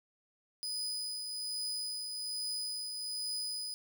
35% pulse tone with tremolo, 4978 Hz, D#8, in tune, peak -33 dBFS, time 0.63-3.74 s, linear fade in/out 0 ms, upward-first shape triangle, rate 1.2 Hz, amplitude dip 40%, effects none

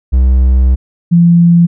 triangle / sine tone pair in turn, 64 / 171.16 Hz, C2 / F3, -38 / -35 cents, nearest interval octave + perfect fourth, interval 1703 cents, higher second, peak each -3 dBFS, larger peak neither, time 0.12-0.76 / 1.11-1.67 s, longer first, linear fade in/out 20 ms, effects none

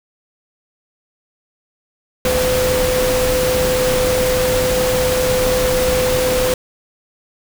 sine tone in noise, 507 Hz, B4, 45 cents sharp, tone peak -15 dBFS, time 2.25-6.54 s, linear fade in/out 2 ms, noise pink, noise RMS -20 dBFS, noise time 2.25-6.54 s, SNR +2 dB, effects none

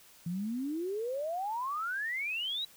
sine exponential sweep, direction up, 164.81 to 3952 Hz, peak -32 dBFS, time 0.26-2.65 s, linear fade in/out 5 ms, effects white hiss -58 dBFS RMS until 2.76 s

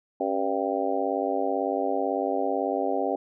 harmonic tone with a mistuned harmonic, 98 Hz, G2, in tune, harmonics 3 / 4 / 5 / 6 / 7 / 8, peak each -31 / -31 / -31 / -31 / -31 / -31 dBFS, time 0.2-3.16 s, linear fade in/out 5 ms, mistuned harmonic 3, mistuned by -100 cents, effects none

